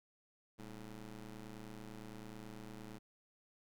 20% pulse ring-modulated tone, 110.4 Hz, A2, 6 cents sharp, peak -40 dBFS, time 0.58-2.99 s, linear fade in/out 20 ms, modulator 95.9 Hz, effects none

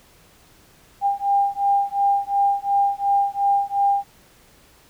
sine beating tone pair, 799 / 801.8 Hz, G5 / G5, +33 / +39 cents, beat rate 2.8 Hz, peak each -20 dBFS, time 1.01-4.05 s, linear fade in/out 50 ms, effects pink hiss -53 dBFS RMS until 4.89 s

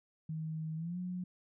sine tone with pitch glide, 158.2 to 180.68 Hz, D#3 to F#3, +29 to -41 cents, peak -36 dBFS, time 0.29-1.24 s, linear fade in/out 5 ms, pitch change +230 cents, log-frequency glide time 0.76-0.98 s, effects none

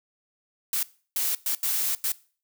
blue noise bursts at uneven times, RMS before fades -26 dBFS, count 5, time 0.73-0.83 / 1.16-1.35 / 1.46-1.55 / 1.63-1.95 / 2.04-2.12 s, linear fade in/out 2 ms, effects noise-tail reverb RT60 0.4 s tail -20 dB re dry

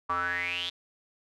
square tone with band-pass filter sweep, 88.1 Hz, F2, 16 cents sharp, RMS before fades -31 dBFS, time 0.09-0.7 s, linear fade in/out 10 ms, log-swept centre 1100 to 3600 Hz, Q 9.4, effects none

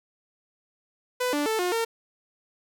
sawtooth tone with pitch steps, 499.5 / 292.5 / 440.8 / 358.4 / 456.7 Hz, B4 / D4 / A4 / F4 / A#4, +20 / -7 / +3 / +45 / -36 cents, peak -20 dBFS, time 1.2-1.85 s, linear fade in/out 10 ms, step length 130 ms, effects none

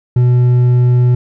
triangle tone with hard clipping, 123.47 Hz, B2, in tune, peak -8 dBFS, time 0.16-1.15 s, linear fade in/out 5 ms, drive 7 dB, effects none

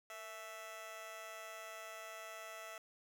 15% pulse tone with amplitude modulation, 659.3 Hz, E5, in tune, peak -38 dBFS, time 0.1-2.78 s, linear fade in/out 2 ms, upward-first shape sine, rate 198 Hz, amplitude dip 70%, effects none

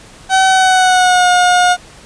30% pulse tone with pitch glide, 761 to 718.7 Hz, F#5 to F5, +48 to +49 cents, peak -5 dBFS, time 0.29-1.77 s, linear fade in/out 50 ms, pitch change -99 cents, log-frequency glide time 0.46-1.3 s, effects pink hiss -39 dBFS RMS until 2.05 s + resampled to 22050 Hz

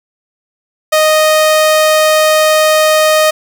sawtooth tone, 621 Hz, D#5, 3 cents flat, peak -3 dBFS, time 0.92-3.31 s, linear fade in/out 10 ms, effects none

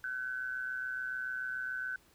sine tone with amplitude modulation, 1518 Hz, F#6, 44 cents sharp, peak -32 dBFS, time 0.04-1.96 s, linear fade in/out 2 ms, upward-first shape sine, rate 127 Hz, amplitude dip 60%, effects pink hiss -65 dBFS RMS until 2.14 s

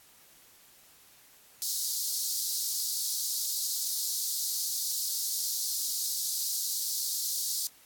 pink high-pass noise, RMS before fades -32 dBFS, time 1.62-7.67 s, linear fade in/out 0 ms, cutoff 4200 Hz, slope 48 dB/octave, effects white hiss -58 dBFS RMS until 7.85 s + AAC 64 kbps

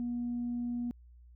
sine tone, 240.7 Hz, B3, 44 cents flat, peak -31 dBFS, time 0-0.91 s, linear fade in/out 0 ms, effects tanh soft clip ceiling -28 dBFS + added 60 Hz sine -53 dBFS peak until 1.35 s

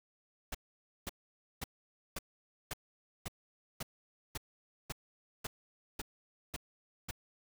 pink noise bursts, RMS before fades -39 dBFS, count 13, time 0.52-7.111 s, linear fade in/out 5 ms, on 27 ms, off 520 ms, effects none

